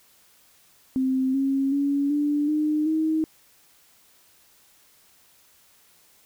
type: tone with pitch steps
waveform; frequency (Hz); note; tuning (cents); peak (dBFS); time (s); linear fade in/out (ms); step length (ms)
sine; 261.6 / 271.6 / 282 / 292.8 / 304 / 315.6; C4 / C#4 / C#4 / D4 / D#4 / D#4; 0 / -35 / +30 / -5 / -40 / +25; -20; 0.96-3.24; 0; 380
effects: white hiss -58 dBFS RMS until 6.25 s